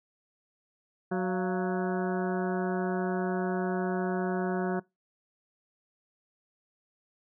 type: harmonic tone with a mistuned harmonic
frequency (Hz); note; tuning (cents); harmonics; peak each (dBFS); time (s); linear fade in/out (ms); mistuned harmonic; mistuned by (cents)
185; F#3; 0; 1 / 2 / 3 / 4 / 5 / 6 / 7 / 8 / 9; -30 / -31 / -40 / -36 / -43 / -44 / -47 / -41 / -46; 1.11-4.8; 10; 4; -94
effects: noise-tail reverb RT60 0.2 s tail -23 dB re dry